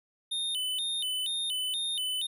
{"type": "tone with vibrato", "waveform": "square", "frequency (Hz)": 3322, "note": "G#7", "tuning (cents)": 0, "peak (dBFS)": -30, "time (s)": [0.31, 2.27], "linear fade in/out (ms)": 10, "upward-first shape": "square", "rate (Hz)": 2.1, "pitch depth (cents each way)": 170, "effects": []}